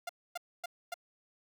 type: tone bursts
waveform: sawtooth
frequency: 698.5 Hz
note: F5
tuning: in tune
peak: -32 dBFS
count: 4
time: 0.07-0.942 s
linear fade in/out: 5 ms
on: 23 ms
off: 260 ms
effects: none